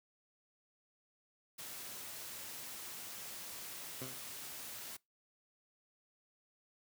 white noise, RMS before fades -47 dBFS, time 1.58-4.97 s, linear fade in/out 10 ms
15% pulse tone with exponential decay, 129.4 Hz, C3, 19 cents flat, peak -34 dBFS, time 4.01-4.28 s, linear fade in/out 5 ms, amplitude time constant 57 ms
effects noise-tail reverb RT60 0.2 s tail -24 dB re dry + high-pass 80 Hz 12 dB/octave

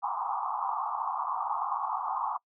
white band-pass noise, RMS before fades -32 dBFS, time 0.02-2.38 s, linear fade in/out 20 ms, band 750 to 1200 Hz, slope 96 dB/octave, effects noise-tail reverb RT60 0.1 s tail -26 dB re dry

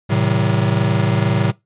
square chord, A diminished seventh, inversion none, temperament just, 110 / 132 / 158.4 / 190.08 Hz, A2 / C3 / Eb3 / Gb3, 0 / +16 / +31 / +47 cents, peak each -19 / -20 / -23 / -22 dBFS, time 0.09-1.52 s, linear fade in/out 20 ms, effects noise-tail reverb RT60 0.2 s tail -22 dB re dry + resampled to 8000 Hz

